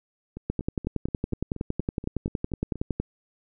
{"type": "two click trains", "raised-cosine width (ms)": 3, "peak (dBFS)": [-23, -13], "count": [11, 28], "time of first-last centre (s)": [[0.37, 2.757], [0.5, 3]], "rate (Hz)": [4.19, 10.8], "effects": []}